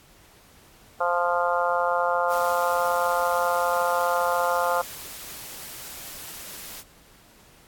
harmonic tone, 174.61 Hz, F3, in tune, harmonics 3 / 4 / 5 / 6 / 7 / 8, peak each -26 / -27 / -28 / -29 / -29 / -30 dBFS, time 1-4.82 s, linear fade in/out 10 ms
white noise, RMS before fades -39 dBFS, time 2.28-6.84 s, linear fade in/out 50 ms
effects pink hiss -54 dBFS RMS until 7.67 s + AAC 64 kbps

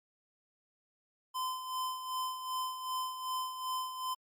square tone with tremolo, 1026 Hz, C6, 34 cents flat, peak -33 dBFS, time 1.34-4.15 s, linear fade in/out 20 ms, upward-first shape sine, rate 2.6 Hz, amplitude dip 60%, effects MP3 96 kbps

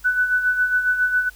sine tone with tremolo, 1493 Hz, F#6, 15 cents sharp, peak -14 dBFS, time 0.04-1.3 s, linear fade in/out 20 ms, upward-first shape sine, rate 7.3 Hz, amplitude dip 60%, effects added 50 Hz sine -46 dBFS peak until 1.35 s + white hiss -50 dBFS RMS until 1.35 s

